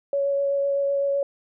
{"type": "tone with vibrato", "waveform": "sine", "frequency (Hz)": 559, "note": "C#5", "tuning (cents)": 14, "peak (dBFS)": -20, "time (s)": [0.13, 1.23], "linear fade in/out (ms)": 2, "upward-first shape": "sine", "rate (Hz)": 7.9, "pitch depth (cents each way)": 9, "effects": []}